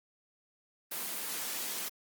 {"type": "high-pass noise", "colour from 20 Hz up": "white", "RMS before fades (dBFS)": -37, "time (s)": [0.91, 1.89], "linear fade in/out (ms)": 10, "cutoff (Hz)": 180, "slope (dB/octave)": 24, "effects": ["Opus 24 kbps"]}